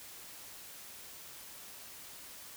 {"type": "silence", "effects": ["white hiss -50 dBFS RMS until 2.56 s"]}